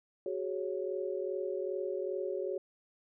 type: chord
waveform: sine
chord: F# suspended second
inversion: none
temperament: equal with one note detuned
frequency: 372.8 / 415.3 / 554.4 Hz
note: F#4 / G#4 / C#5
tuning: +13 / 0 / 0 cents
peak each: -36 / -38 / -38 dBFS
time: 0.26-2.58 s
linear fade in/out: 2 ms
effects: none